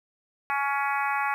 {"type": "harmonic tone", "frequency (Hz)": 280, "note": "C#4", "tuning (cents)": 18, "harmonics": [3, 4, 5, 6, 7, 8, 9], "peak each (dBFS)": [-28, -30, -32, -34, -35, -36, -37], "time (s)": [0.5, 1.34], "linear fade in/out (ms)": 0, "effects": ["9-bit"]}